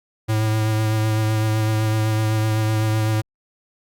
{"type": "tone with vibrato", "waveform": "square", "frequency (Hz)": 109, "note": "A2", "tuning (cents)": -16, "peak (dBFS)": -18, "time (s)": [0.28, 3.22], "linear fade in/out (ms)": 20, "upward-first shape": "triangle", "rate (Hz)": 7.9, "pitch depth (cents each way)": 22, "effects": ["Opus 48 kbps"]}